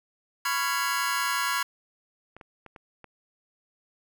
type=chord; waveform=sawtooth; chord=C# dominant seventh; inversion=third; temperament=just; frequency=997.9 / 1108.7 / 1385.9 / 1663.1 Hz; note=B5 / C#6 / E#6 / G#6; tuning=+18 / 0 / -14 / +2 cents; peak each=-27 dBFS; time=0.45-1.63 s; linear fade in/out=5 ms
type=clicks; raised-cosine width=0.5 ms; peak=-30 dBFS; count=5; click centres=2.366 / 2.412 / 2.663 / 2.762 / 3.043 s
effects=none